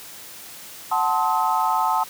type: chord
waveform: sine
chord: F# diminished seventh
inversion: none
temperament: equal with one note detuned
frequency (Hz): 740 / 880 / 1046.5 / 1274.3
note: F#5 / A5 / C6 / Eb6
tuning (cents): 0 / 0 / 0 / +41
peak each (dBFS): -25 / -21 / -25 / -25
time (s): 0.91-2.04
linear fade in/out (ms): 10
effects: white hiss -40 dBFS RMS until 2.09 s + high-pass 80 Hz 12 dB/octave